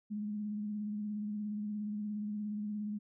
sine tone with vibrato, 209.3 Hz, G#3, 14 cents sharp, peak -35 dBFS, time 0.1-2.99 s, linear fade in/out 20 ms, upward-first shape sine, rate 17 Hz, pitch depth 30 cents each way, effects none

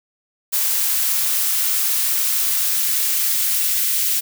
blue noise with high-pass filter sweep, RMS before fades -19 dBFS, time 0.52-4.21 s, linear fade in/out 20 ms, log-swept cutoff 630 to 1900 Hz, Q 0.87, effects none

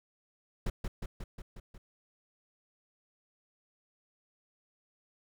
brown noise with echo, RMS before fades -31 dBFS, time 0.66-0.7 s, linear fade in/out 5 ms, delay 180 ms, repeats 6, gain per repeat -3 dB, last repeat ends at 1.78 s, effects none

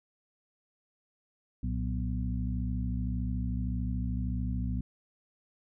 harmonic tone with a mistuned harmonic, 61.74 Hz, B1, in tune, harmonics 1 / 2 / 3 / 4, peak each -32 / -35 / -37 / -38 dBFS, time 1.63-4.81 s, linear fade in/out 5 ms, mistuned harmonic 2, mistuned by -120 cents, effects none

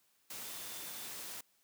sine tone in noise, 3539 Hz, A7, 9 cents sharp, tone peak -56 dBFS, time 0.44-1.08 s, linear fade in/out 5 ms, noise white, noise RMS -45 dBFS, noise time 0.3-1.41 s, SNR -14 dB, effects white hiss -73 dBFS RMS until 1.63 s + high-pass 100 Hz 12 dB/octave

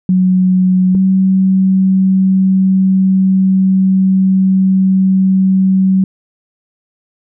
sine tone pair in turn, 184.8 / 189.78 Hz, F#3 / F#3, -2 / +44 cents, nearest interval unison, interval 46 cents, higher second, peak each -7 dBFS, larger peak neither, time 0.09-0.95 / 0.95-6.04 s, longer second, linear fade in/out 2 ms, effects none

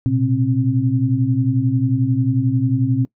sine tone cluster, 117.2 / 128.4 / 265.9 Hz, A#2 / C3 / C4, +10 / -32 / +28 cents, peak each -19 dBFS, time 0.06-3.05 s, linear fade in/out 0 ms, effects noise-tail reverb RT60 0.1 s tail -21 dB re dry

